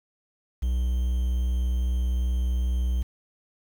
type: tone with quantisation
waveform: triangle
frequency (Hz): 61.74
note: B1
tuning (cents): 0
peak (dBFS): -20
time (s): 0.62-3.03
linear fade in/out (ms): 10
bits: 8
effects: none